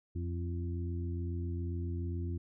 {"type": "harmonic tone with a mistuned harmonic", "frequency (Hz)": 87.31, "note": "F2", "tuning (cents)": 0, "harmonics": [1, 2, 3, 4], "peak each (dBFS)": [-34, -45, -45, -45], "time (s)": [0.15, 2.38], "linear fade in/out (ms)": 10, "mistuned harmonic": 4, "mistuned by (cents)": -25, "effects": []}